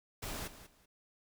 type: noise with echo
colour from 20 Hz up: pink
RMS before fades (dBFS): -41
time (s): 0.22-0.48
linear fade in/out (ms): 10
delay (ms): 190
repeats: 2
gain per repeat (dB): -13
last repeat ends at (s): 0.86
effects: none